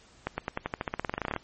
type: accelerating click train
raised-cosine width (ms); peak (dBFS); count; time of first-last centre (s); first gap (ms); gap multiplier
0.5; -14; 20; 0.27-1.363; 110; 0.92
effects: pink hiss -57 dBFS RMS until 1.43 s + MP3 32 kbps